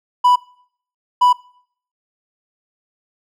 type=tone bursts at uneven times; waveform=triangle; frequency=987.8 Hz; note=B5; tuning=in tune; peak=-7 dBFS; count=2; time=0.24-0.36 / 1.21-1.33 s; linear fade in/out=10 ms; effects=noise-tail reverb RT60 0.6 s tail -22 dB re dry